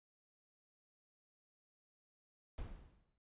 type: noise with exponential decay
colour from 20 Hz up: brown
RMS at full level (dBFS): -43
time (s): 2.58-3.18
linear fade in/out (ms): 2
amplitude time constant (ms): 130
effects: resampled to 8000 Hz